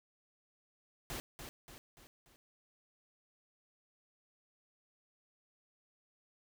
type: noise with echo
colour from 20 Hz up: pink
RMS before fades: -42 dBFS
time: 1.1-1.2 s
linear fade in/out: 0 ms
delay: 290 ms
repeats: 4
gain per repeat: -6 dB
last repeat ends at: 2.36 s
effects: none